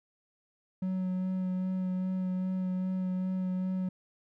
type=tone with vibrato; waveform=triangle; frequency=185.4 Hz; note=F#3; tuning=4 cents sharp; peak=-27 dBFS; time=0.82-3.89 s; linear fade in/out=5 ms; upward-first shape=sine; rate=2.5 Hz; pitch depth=14 cents each way; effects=none